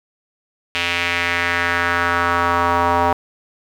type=tone with band-pass filter sweep; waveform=square; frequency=86.5 Hz; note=F2; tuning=16 cents flat; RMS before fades=-18 dBFS; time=0.75-3.13 s; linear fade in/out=0 ms; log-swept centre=2700 to 890 Hz; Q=2.5; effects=7-bit